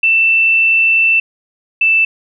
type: tone pair in turn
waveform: sine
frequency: 2668 / 2650 Hz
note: E7 / E7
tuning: +20 / +9 cents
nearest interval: unison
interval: 11 cents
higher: first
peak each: -8 dBFS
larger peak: neither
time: 0.03-1.2 / 1.81-2.05 s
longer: first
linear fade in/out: 5 ms
effects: none